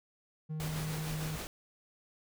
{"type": "tone", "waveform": "triangle", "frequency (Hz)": 155.56, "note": "D#3", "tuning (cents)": 0, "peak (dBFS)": -33, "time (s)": [0.49, 1.37], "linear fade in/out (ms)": 20}
{"type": "noise with tremolo", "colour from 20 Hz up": "pink", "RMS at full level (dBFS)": -40, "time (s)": [0.6, 1.47], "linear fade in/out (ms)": 0, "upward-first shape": "triangle", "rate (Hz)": 6.6, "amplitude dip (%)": 35}
{"effects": []}